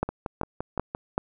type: two click trains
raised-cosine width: 1 ms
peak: -16 / -10 dBFS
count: 6 / 4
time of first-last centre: 0.09-0.949 / 0.03-1.179 s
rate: 5.82 / 2.61 Hz
effects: none